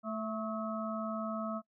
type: harmonic tone with a mistuned harmonic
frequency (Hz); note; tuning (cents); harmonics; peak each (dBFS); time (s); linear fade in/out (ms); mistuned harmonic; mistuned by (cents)
220; A3; 0; 1 / 3 / 5 / 6; -37 / -39 / -45 / -41; 0.03-1.62; 50; 6; -46
effects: noise-tail reverb RT60 0.1 s tail -26 dB re dry